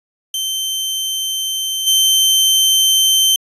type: tone with level steps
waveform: sawtooth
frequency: 3106 Hz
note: G7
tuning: 17 cents flat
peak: -15 / -7 dBFS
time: 0.34-3.36 s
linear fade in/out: 2 ms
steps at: 1.86 s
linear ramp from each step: 20 ms
effects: resampled to 32000 Hz